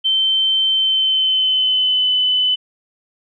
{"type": "tone with pitch glide", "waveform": "sine", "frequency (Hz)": [3100, 3012], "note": ["G7", "F#7"], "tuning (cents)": [-20, 30], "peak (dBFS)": -13, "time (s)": [0.04, 2.56], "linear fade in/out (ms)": 20, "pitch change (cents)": -50, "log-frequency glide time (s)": [0.69, 2.12], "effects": []}